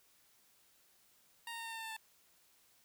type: tone with pitch steps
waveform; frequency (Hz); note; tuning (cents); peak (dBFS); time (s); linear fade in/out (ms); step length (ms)
15% pulse; 929 / 922.6 / 916.2 / 909.9 / 903.6 / 897.4 / 891.2 / 885; A#5 / A#5 / A#5 / A#5 / A5 / A5 / A5 / A5; -6 / -18 / -30 / -42 / +46 / +34 / +22 / +10; -36; 1.47-1.966; 2; 62
effects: white hiss -69 dBFS RMS until 2.84 s